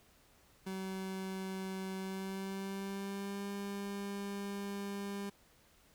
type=tone with pitch glide; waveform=30% pulse; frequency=190 to 200.1 Hz; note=F#3 to G3; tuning=+46 to +36 cents; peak=-36 dBFS; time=0.66-5.3 s; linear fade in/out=10 ms; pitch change=+90 cents; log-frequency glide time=1.97-3.47 s; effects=pink hiss -66 dBFS RMS until 5.94 s